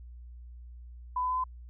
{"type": "tone with pitch steps", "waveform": "sine", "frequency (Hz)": [1000, 1007, 1014, 1021], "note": ["B5", "B5", "B5", "C6"], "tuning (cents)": [21, 33, 45, -43], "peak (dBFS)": -27, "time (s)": [1.16, 1.44], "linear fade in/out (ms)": 5, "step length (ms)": 70, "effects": ["added 60 Hz sine -44 dBFS peak until 1.69 s"]}